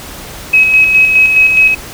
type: tone with tremolo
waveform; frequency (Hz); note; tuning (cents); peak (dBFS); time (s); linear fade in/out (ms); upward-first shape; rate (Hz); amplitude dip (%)
sine; 2552; D#7; +43; -3; 0.53-1.75; 10; square; 4.8; 40
effects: pink hiss -28 dBFS RMS until 1.93 s